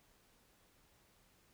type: silence
effects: pink hiss -70 dBFS RMS until 1.53 s

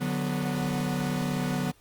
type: chord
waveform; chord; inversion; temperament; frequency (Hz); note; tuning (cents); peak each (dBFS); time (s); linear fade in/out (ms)
45% pulse; B minor; first; equal with one note detuned; 146.83 / 183.3 / 246.9; D3 / F#3 / B3; 0 / -16 / 0; -31; 0-1.72; 20
effects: pink hiss -61 dBFS RMS until 1.8 s + Opus 24 kbps

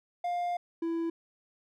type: tone pair in turn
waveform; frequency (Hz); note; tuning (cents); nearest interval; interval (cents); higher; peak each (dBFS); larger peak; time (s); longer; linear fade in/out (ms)
triangle; 704 / 332.2; F5 / E4; +14 / +13; octave + minor second; 1301; first; -27; neither; 0.24-0.57 / 0.82-1.1; first; 5
effects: none

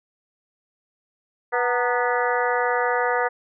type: harmonic tone with a mistuned harmonic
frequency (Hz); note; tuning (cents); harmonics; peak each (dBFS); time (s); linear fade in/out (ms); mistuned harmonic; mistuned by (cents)
245.3; B3; -12; 2 / 3 / 4 / 5 / 6 / 7 / 8; -24 / -26 / -27 / -28 / -29 / -29 / -30; 1.52-3.29; 20; 4; -95
effects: none

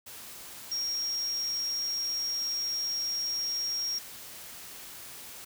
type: tone in noise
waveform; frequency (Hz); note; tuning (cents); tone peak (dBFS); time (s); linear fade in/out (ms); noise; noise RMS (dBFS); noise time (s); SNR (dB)
sine; 5588; F8; 0; -29; 0.71-3.99; 10; white; -45; 0.06-5.45; +13
effects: none

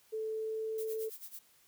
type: tone with pitch glide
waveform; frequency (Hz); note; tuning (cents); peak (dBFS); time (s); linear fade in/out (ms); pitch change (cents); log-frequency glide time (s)
sine; 438.5 to 442.3; A4 to A4; -6 to +9; -34; 0.12-1.1; 20; +15; 0.28-0.97
type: noise with tremolo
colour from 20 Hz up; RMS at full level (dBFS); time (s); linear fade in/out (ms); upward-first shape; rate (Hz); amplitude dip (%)
violet; -45; 0.78-1.39; 2; sine; 9.1; 85
effects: white hiss -66 dBFS RMS until 1.67 s

